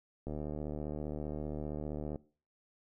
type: click train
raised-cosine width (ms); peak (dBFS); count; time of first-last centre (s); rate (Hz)
2; -26; 143; 0.27-2.158; 75.2
effects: noise-tail reverb RT60 0.4 s tail -20 dB re dry